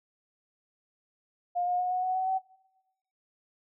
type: tone with pitch steps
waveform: sine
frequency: 709 / 717.2 / 725.6 / 734 / 742.5 / 751.2 / 759.9 Hz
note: F5 / F5 / F#5 / F#5 / F#5 / F#5 / F#5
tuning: +26 / +46 / -34 / -14 / +6 / +26 / +46 cents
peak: -26 dBFS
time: 1.55-2.39 s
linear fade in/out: 20 ms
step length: 120 ms
effects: noise-tail reverb RT60 0.9 s tail -19 dB re dry